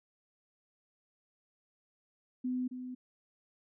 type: tone with echo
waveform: sine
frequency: 252.4 Hz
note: B3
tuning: 38 cents sharp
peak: -31 dBFS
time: 2.44-2.68 s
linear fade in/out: 10 ms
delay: 270 ms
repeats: 1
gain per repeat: -8 dB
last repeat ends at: 2.95 s
effects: none